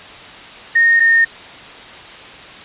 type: tone pair in turn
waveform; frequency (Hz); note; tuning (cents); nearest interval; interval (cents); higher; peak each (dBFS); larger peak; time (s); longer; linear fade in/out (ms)
sine; 1848 / 1833.1; A#6 / A#6; -16 / -30; unison; 14; first; -8; neither; 0.75-1 / 1-1.25; neither; 10
effects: white hiss -35 dBFS RMS until 2.64 s + resampled to 8000 Hz